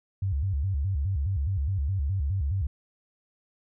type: tone with vibrato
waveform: sine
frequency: 82.41 Hz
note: E2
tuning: in tune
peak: -24 dBFS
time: 0.22-2.67 s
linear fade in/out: 5 ms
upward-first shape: square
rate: 4.8 Hz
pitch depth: 280 cents each way
effects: none